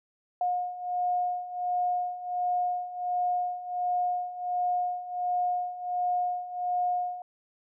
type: beating tone pair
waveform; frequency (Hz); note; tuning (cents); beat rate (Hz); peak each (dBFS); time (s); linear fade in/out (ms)
sine; 717 / 718.4; F5 / F5; +45 / +49; 1.4; -32 / -28; 0.41-7.22; 2
effects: none